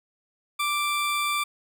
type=tone; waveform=20% pulse; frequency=1174.7 Hz; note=D6; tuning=in tune; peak=-19 dBFS; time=0.59-1.44 s; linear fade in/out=10 ms; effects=none